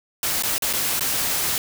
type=noise with dropouts; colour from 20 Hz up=white; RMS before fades=-23 dBFS; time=0.23-1.58 s; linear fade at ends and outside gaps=1 ms; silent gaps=0.424-0.435 / 0.581-0.622 / 0.729-0.735 / 0.995-1.008 s; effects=none